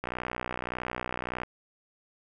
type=click train; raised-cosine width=0.5 ms; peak=-17 dBFS; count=87; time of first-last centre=0.04-1.434 s; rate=61.7 Hz; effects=none